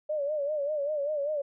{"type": "tone with vibrato", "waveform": "sine", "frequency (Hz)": 587.3, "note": "D5", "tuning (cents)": 0, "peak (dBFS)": -27, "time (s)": [0.09, 1.42], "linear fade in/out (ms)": 10, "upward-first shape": "sine", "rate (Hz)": 5.1, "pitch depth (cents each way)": 92, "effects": []}